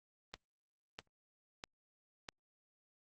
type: click train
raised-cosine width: 0.2 ms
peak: -26 dBFS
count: 4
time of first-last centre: 0.34-2.288 s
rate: 1.54 Hz
effects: Opus 24 kbps